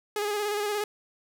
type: tone with vibrato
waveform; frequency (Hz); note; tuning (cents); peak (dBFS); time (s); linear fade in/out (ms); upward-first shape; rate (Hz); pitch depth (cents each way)
sawtooth; 415.3; G#4; 0; -23; 0.16-0.84; 2; square; 17; 28
effects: none